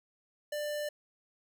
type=tone; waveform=square; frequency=593 Hz; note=D5; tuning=17 cents sharp; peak=-34 dBFS; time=0.52-0.89 s; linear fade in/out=5 ms; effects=none